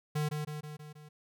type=tone with echo; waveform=square; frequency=150.6 Hz; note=D3; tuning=44 cents sharp; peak=-30 dBFS; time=0.15-0.29 s; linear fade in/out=10 ms; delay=160 ms; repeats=5; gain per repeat=-4 dB; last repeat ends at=1.09 s; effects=none